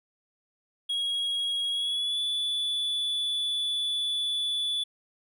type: tone with pitch glide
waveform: triangle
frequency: 3304 to 3456 Hz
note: G#7 to A7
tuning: -10 to -32 cents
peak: -25 dBFS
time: 0.89-4.84 s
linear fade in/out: 10 ms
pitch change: +78 cents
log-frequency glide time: 1.71-2.2 s
effects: none

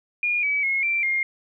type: tone with pitch steps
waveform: sine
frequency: 2428 / 2285 / 2166 / 2351 / 2126 Hz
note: D#7 / D7 / C#7 / D7 / C7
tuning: -43 / -48 / -41 / +1 / +27 cents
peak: -20 dBFS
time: 0.23-1.23 s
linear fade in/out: 2 ms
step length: 200 ms
effects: none

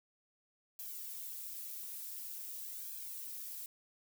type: noise with flanger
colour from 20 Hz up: violet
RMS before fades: -45 dBFS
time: 0.79-3.66 s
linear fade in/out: 2 ms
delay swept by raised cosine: 1.2 to 5.1 ms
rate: 0.47 Hz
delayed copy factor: +0.85
effects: none

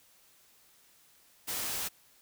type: noise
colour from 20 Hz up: white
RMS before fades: -35 dBFS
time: 1.47-1.89 s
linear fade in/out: 20 ms
effects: white hiss -63 dBFS RMS until 2.21 s

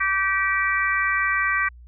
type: harmonic tone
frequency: 387.5 Hz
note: G4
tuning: 20 cents flat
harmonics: 3 / 4 / 5 / 6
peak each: -25 / -25 / -23 / -27 dBFS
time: 0-1.69 s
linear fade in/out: 10 ms
effects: added 60 Hz sine -42 dBFS peak until 1.87 s

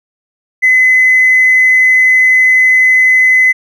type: tone with tanh clipping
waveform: triangle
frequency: 2028 Hz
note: B6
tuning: 45 cents sharp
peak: -4 dBFS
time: 0.62-3.53 s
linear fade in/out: 20 ms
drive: 1 dB
effects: none

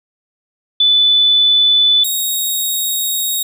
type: tone pair in turn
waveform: sine / 10% pulse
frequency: 3490 / 3763 Hz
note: A7 / A#7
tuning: -15 / +16 cents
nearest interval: minor second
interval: 131 cents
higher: second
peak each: -8 dBFS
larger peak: neither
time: 0.8-2.04 / 2.04-3.43 s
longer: second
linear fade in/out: 5 ms
effects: none

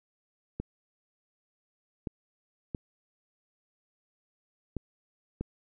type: clicks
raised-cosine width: 3 ms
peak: -20 dBFS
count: 5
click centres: 0.6 / 2.072 / 2.748 / 4.767 / 5.41 s
effects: none

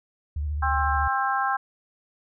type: tone with vibrato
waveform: sine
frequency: 74.2 Hz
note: D2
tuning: 18 cents sharp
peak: -25 dBFS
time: 0.36-1.08 s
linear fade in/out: 5 ms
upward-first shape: sine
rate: 14 Hz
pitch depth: 73 cents each way
type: harmonic tone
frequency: 265.7 Hz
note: C4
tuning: 27 cents sharp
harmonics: 3 / 4 / 5 / 6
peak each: -26 / -27 / -28 / -29 dBFS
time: 0.62-1.57 s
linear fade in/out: 10 ms
effects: none

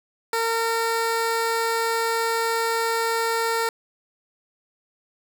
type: tone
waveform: 15% pulse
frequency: 456.8 Hz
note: A#4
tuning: 35 cents flat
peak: -15 dBFS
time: 0.33-3.69 s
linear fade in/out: 2 ms
effects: none

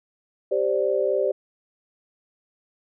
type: chord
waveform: sine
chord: G suspended fourth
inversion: none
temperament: equal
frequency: 392 / 523.3 / 587.3 Hz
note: G4 / C5 / D5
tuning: 0 / 0 / 0 cents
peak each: -24 dBFS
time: 0.51-1.32 s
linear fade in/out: 10 ms
effects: none

